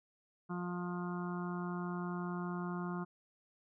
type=harmonic tone; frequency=177 Hz; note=F3; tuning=23 cents sharp; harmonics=1 / 2 / 4 / 5 / 6 / 7 / 8; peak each=-38 / -44 / -50 / -52 / -48 / -49 / -51 dBFS; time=0.49-3.05 s; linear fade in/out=20 ms; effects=none